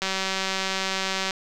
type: click train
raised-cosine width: 0.2 ms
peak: -9 dBFS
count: 247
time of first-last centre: 0.02-1.308 s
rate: 191 Hz
effects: none